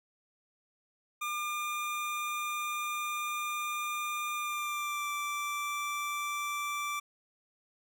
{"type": "tone with pitch glide", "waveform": "25% pulse", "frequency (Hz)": [1203, 1170.1], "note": ["D6", "D6"], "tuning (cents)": [41, -7], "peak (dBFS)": -29, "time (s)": [1.21, 7], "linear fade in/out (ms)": 10, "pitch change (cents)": -48, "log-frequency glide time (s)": [4.35, 5.12], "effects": []}